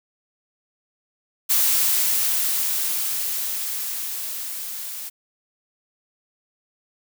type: noise with level ramp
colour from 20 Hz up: blue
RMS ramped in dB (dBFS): -18 to -33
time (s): 1.49-5.1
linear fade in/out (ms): 20
effects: none